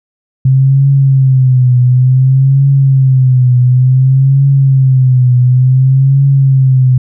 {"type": "tone with vibrato", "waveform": "sine", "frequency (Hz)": 131.1, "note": "C3", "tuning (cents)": 4, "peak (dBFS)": -4, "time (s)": [0.45, 6.98], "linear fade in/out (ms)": 5, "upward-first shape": "triangle", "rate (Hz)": 0.56, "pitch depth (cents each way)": 98, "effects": []}